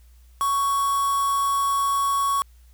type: tone with quantisation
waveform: triangle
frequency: 1114 Hz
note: C#6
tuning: 8 cents sharp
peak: -18 dBFS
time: 0.41-2.42 s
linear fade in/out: 0 ms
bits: 5
effects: added 60 Hz sine -48 dBFS peak until 2.73 s + white hiss -63 dBFS RMS until 2.73 s

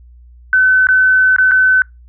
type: tone with dropouts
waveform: sine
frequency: 1517 Hz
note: F#6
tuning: 43 cents sharp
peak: -7 dBFS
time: 0.53-1.82 s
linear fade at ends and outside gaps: 1 ms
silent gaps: 0.87-0.887 / 1.363-1.384 / 1.512-1.517 s
effects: noise-tail reverb RT60 0.2 s tail -26 dB re dry + added 60 Hz sine -38 dBFS peak until 2.08 s

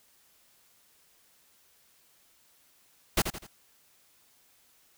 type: noise with echo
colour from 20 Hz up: pink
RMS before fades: -24 dBFS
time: 3.17-3.22 s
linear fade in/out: 5 ms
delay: 83 ms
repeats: 3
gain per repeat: -8 dB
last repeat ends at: 3.469 s
effects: white hiss -64 dBFS RMS until 4.97 s

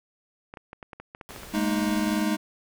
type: clicks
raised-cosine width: 0.5 ms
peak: -25 dBFS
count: 11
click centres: 0.539 / 0.572 / 0.731 / 0.828 / 0.932 / 1 / 1.149 / 1.212 / 1.307 / 1.362 / 1.433 s
type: noise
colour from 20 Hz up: pink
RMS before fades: -43 dBFS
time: 1.29-2.22 s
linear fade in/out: 0 ms
type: chord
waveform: square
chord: Ab suspended second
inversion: none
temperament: equal with one note detuned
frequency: 207.7 / 227.8 / 311.1 Hz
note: Ab3 / Bb3 / Eb4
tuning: 0 / -40 / 0 cents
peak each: -27 / -31 / -28 dBFS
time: 1.53-2.37 s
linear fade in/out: 20 ms
effects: none

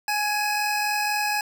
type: tone pair together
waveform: 25% pulse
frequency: 834 / 2546 Hz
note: G#5 / D#7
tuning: +7 / +39 cents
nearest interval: octave + perfect fifth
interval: 1932 cents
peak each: -20 / -24 dBFS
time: 0.08-1.41 s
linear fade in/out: 2 ms
effects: none

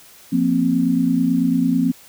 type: chord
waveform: sine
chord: F suspended fourth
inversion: none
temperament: just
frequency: 174.61 / 232.8 / 261.9 Hz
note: F3 / Bb3 / C4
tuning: 0 / -2 / +2 cents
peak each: -21 / -20 / -17 dBFS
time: 0.32-1.92 s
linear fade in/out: 10 ms
effects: white hiss -46 dBFS RMS until 2.08 s

